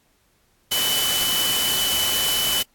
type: tone in noise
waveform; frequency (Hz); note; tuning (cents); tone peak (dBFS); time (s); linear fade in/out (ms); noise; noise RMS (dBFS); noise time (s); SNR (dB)
sine; 3000; F#7; +23; -22; 0.71-2.63; 10; white; -23; 0.71-2.63; -2
effects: pink hiss -63 dBFS RMS until 2.74 s + AAC 64 kbps